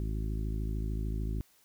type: harmonic tone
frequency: 53.4 Hz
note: G#1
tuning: 49 cents sharp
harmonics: 1 / 2 / 3 / 4 / 5 / 6 / 7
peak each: -32 / -38 / -42 / -44 / -46 / -48 / -49 dBFS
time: 0-1.41 s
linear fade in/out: 0 ms
effects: white hiss -65 dBFS RMS until 1.64 s